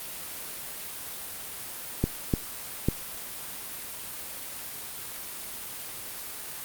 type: clicks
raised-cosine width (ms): 3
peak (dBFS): -9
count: 3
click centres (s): 2.04 / 2.338 / 2.886
effects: white hiss -38 dBFS RMS until 6.64 s + Opus 32 kbps